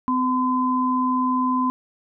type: tone pair together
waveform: sine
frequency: 255.1 / 1019.8 Hz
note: C4 / C6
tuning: -44 / -45 cents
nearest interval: 2 octaves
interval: 2399 cents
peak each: -21 dBFS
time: 0.08-1.7 s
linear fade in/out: 0 ms
effects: none